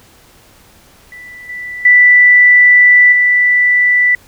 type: tone with level steps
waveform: sine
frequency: 1975.5 Hz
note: B6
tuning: in tune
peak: -30 / -22 / -3 / -7 dBFS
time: 1.12-4.15 s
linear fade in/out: 2 ms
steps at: 1.49 / 1.85 / 3.12 s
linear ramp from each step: 5 ms
effects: pink hiss -45 dBFS RMS until 4.27 s